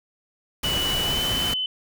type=noise; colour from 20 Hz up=pink; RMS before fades=-28 dBFS; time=0.63-1.54 s; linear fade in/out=5 ms
type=tone with pitch glide; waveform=sine; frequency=2960 to 3031 Hz; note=F#7 to F#7; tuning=0 to +41 cents; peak=-23 dBFS; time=0.64-1.66 s; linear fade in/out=2 ms; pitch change=+41 cents; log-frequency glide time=1.04-1.17 s
effects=none